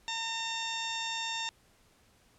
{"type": "harmonic tone", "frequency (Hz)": 909, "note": "A#5", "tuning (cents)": -44, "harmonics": [1, 2, 3, 4, 5, 6, 7, 8], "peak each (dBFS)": [-39, -42, -40, -37, -50, -43, -50, -45], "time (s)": [0.08, 1.49], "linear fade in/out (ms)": 0, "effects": ["pink hiss -65 dBFS RMS until 2.38 s", "low-pass 12000 Hz 12 dB/octave"]}